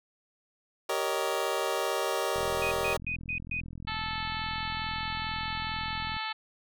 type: chord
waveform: 25% pulse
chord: Eb dominant seventh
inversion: first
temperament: just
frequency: 388.9 / 466.7 / 560 / 622.3 Hz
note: G4 / Bb4 / Db5 / Eb5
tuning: -14 / +2 / +18 / 0 cents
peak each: -30 dBFS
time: 0.89-2.97 s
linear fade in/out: 5 ms
type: click train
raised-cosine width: 5 ms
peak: -30 dBFS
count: 162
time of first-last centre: 2.36-6.166 s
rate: 42.3 Hz
type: tone bursts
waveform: sine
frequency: 2493 Hz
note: D#7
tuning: 3 cents sharp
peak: -30 dBFS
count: 5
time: 2.62-3.605 s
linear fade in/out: 2 ms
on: 93 ms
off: 130 ms
type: harmonic tone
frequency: 437.6 Hz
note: A4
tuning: 9 cents flat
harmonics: 2 / 3 / 4 / 5 / 6 / 7 / 8 / 9 / 10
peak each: -37 / -39 / -40 / -41 / -42 / -42 / -43 / -44 / -44 dBFS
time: 3.87-6.33 s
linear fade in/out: 10 ms
effects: none